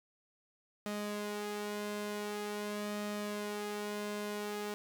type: tone with flanger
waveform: sawtooth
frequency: 207.7 Hz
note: G#3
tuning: in tune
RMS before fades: -39 dBFS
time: 0.86-4.74 s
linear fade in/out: 0 ms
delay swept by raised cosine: 1.6 to 2.9 ms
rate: 0.46 Hz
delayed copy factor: +0.55
effects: none